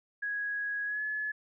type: tone with pitch glide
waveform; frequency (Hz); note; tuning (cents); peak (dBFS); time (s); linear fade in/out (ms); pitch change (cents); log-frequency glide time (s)
sine; 1661.2 to 1709.9; G#6 to A6; 0 to -50; -31; 0.22-1.32; 10; +50; 0.85-1.02
effects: none

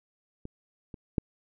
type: clicks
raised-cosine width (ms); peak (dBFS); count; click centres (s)
3; -26 / -28 / -12; 3; 0.454 / 0.942 / 1.182
effects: none

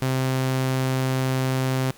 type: tone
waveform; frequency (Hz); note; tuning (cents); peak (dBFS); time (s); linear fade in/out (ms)
sawtooth; 130.81; C3; 0; -17; 0.02-1.91; 0
effects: pink hiss -49 dBFS RMS until 1.97 s

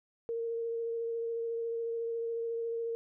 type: tone with vibrato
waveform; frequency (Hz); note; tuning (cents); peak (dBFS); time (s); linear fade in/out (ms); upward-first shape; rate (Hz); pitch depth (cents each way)
sine; 461.4; A#4; -18; -32; 0.29-2.95; 0; sine; 14; 13
effects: none

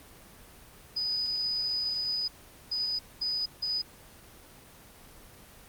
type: tone bursts at uneven times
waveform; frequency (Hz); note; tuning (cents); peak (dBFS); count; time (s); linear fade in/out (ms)
sine; 4978; D#8; 0; -27; 4; 0.96-2.28 / 2.71-2.99 / 3.21-3.46 / 3.62-3.82; 10
effects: pink hiss -52 dBFS RMS until 5.68 s + Opus 24 kbps

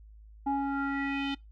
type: tone with low-pass filter sweep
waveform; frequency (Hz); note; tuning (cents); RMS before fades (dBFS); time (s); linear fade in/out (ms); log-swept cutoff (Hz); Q
square; 277.2; C#4; 0; -31; 0.46-1.35; 10; 780 to 3400; 4.2
effects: noise-tail reverb RT60 0.2 s tail -23 dB re dry + added 53 Hz sine -49 dBFS peak until 1.51 s

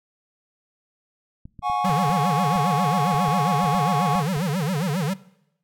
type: clicks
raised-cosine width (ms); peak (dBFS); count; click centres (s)
5; -27; 12; 1.455 / 1.592 / 1.699 / 1.896 / 2.096 / 2.559 / 3.146 / 3.284 / 3.641 / 3.749 / 4.155 / 4.37
type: chord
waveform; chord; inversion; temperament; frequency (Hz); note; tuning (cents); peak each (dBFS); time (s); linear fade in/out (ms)
triangle; F# suspended second; none; equal with one note detuned; 725.2 / 830.6 / 1108.7; F#5 / G#5 / C#6; -35 / 0 / 0; -23; 1.62-4.24; 50
type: tone with vibrato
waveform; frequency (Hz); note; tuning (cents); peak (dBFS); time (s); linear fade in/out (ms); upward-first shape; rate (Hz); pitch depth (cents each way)
square; 164.81; E3; 0; -22; 1.84-5.14; 10; sine; 7.4; 290
effects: noise-tail reverb RT60 0.8 s tail -20 dB re dry

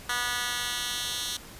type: tone with high-pass filter sweep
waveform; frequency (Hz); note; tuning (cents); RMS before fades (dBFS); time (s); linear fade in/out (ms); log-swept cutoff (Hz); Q
10% pulse; 243.7; B3; -23; -31; 0.09-1.37; 5; 1600 to 3700; 1.3
effects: pink hiss -46 dBFS RMS until 1.59 s + resampled to 32000 Hz

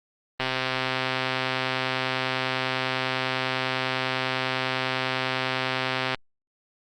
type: click train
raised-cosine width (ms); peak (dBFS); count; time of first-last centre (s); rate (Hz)
0.3; -9; 748; 0.4-6.146; 130
effects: Opus 24 kbps

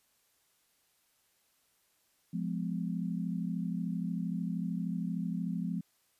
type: chord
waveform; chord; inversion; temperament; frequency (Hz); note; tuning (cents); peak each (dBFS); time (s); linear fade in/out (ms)
sine; F diminished; none; equal with one note detuned; 174.61 / 207.7 / 251.4; F3 / Ab3 / Cb4; 0 / 0 / +31; -34 / -37 / -39; 2.33-5.81; 10
effects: white hiss -72 dBFS RMS until 6.19 s + resampled to 32000 Hz

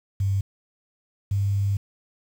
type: tone pair in turn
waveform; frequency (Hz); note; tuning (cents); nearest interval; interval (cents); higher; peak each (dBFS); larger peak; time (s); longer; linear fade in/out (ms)
sine; 98 / 99.71; G2 / G2; 0 / +30; unison; 30; second; -20; neither; 0.2-0.41 / 1.31-1.77; second; 5
effects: 8-bit

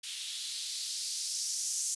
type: noise with band-pass filter sweep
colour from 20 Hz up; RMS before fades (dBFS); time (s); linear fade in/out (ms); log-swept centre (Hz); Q
violet; -36; 0.03-1.95; 10; 3100 to 6600; 2.6
effects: resampled to 24000 Hz

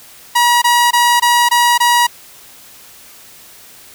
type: tone bursts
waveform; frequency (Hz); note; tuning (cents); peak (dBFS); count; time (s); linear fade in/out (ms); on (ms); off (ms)
sawtooth; 960; B5; -49; -5; 6; 0.35-2.07; 10; 270; 20
effects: white hiss -40 dBFS RMS until 3.94 s

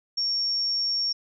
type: tone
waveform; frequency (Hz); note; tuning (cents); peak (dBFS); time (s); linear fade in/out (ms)
sine; 5510; F8; -24; -23; 0.17-1.13; 10
effects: none

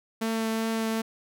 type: tone with vibrato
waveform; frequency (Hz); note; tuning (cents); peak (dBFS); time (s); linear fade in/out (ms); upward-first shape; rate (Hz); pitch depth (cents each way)
sawtooth; 223.7; A3; +29; -22; 0.21-1.02; 10; triangle; 2.6; 11
effects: none

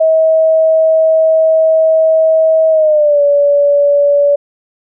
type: tone with pitch glide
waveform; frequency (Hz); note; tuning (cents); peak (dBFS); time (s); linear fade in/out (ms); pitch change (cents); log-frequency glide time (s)
sine; 640 to 573.5; D#5 to D5; +49 to -41; -6; 0-4.36; 10; -190; 2.7-3.22
effects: none

